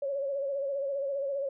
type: tone with vibrato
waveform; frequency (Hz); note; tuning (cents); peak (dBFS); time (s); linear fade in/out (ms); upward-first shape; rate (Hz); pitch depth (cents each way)
sine; 554.4; C#5; 0; -29; 0.02-1.49; 5; sine; 15; 54
effects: none